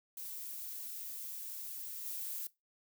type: noise with level steps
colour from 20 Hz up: violet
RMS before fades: -44 / -41 dBFS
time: 0.17-2.47 s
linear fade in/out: 2 ms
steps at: 2.04 s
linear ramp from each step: 20 ms
effects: noise-tail reverb RT60 0.2 s tail -19 dB re dry